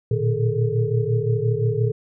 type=tone cluster; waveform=sine; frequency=114.5 / 120.3 / 151.4 / 419.3 / 452.7 Hz; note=A#2 / B2 / D#3 / G#4 / A4; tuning=-31 / -45 / -47 / +17 / +49 cents; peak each=-22 / -23 / -29 / -25 / -28 dBFS; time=0.11-1.92 s; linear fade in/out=5 ms; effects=none